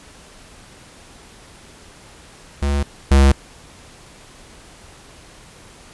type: tone pair in turn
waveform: square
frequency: 70.6 / 68.55 Hz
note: C#2 / C#2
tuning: +32 / -19 cents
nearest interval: minor second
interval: 51 cents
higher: first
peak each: -17 / -9 dBFS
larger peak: second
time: 2.62-2.83 / 3.11-3.32 s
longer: neither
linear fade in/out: 5 ms
effects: pink hiss -44 dBFS RMS until 5.93 s + resampled to 24000 Hz